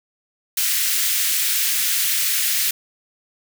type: high-pass noise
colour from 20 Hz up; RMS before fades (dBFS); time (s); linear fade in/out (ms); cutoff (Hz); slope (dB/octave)
white; -20; 0.57-2.71; 5; 1700; 24
effects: none